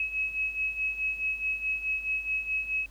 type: beating tone pair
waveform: sine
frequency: 2563 / 2567.7 Hz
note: E7 / E7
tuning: -49 / -46 cents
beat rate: 4.7 Hz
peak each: -34 / -29 dBFS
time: 0-2.86 s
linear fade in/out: 2 ms
effects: added 50 Hz sine -49 dBFS peak until 2.9 s + pink hiss -59 dBFS RMS until 2.9 s